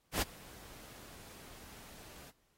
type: noise with ADSR envelope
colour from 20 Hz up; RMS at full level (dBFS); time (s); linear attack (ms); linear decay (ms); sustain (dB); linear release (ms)
pink; -30; 0.12-2.32; 99; 12; -24; 32
effects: pink hiss -75 dBFS RMS until 2.57 s + AAC 48 kbps